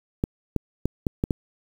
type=clicks; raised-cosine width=3 ms; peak=-9 dBFS; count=6; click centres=0.239 / 0.563 / 0.856 / 1.068 / 1.239 / 1.308 s; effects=7-bit